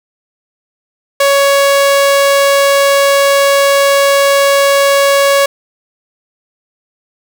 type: tone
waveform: sawtooth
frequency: 558 Hz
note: C#5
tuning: 11 cents sharp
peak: -3 dBFS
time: 1.2-5.46 s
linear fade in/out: 5 ms
effects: none